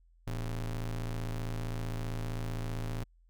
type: ring-modulated tone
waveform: square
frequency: 69.3 Hz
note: C#2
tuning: in tune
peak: -31 dBFS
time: 0.27-3.04 s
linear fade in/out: 5 ms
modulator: 41.6 Hz
effects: added 42 Hz sine -60 dBFS peak until 3.29 s